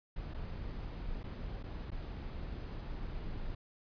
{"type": "noise with dropouts", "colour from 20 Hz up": "brown", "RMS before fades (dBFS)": -41, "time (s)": [0.16, 3.55], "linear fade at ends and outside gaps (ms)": 5, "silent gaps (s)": [[0.338, 0.344], [1.232, 1.239], [1.629, 1.637], [1.905, 1.916]], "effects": ["resampled to 11025 Hz"]}